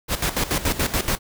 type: noise with tremolo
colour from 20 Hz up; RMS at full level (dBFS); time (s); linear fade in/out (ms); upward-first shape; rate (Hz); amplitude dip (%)
pink; -21; 0.08-1.19; 50; square; 7; 75
effects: none